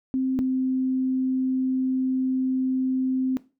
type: tone pair in turn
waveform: sine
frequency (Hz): 261.6 / 259.8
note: C4 / C4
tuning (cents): 0 / -12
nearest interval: unison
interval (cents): 12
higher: first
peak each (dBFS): -21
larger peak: neither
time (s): 0.14-0.39 / 0.39-3.37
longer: second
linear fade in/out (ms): 0
effects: noise-tail reverb RT60 0.3 s tail -17 dB re dry